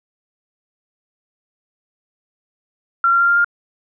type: tone with pitch steps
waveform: sine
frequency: 1370 / 1378.7 / 1387.5 / 1396.4 / 1405.3 Hz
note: F6 / F6 / F6 / F6 / F6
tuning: -34 / -23 / -12 / -1 / +10 cents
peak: -11 dBFS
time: 3.04-3.445 s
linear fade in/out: 2 ms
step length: 81 ms
effects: none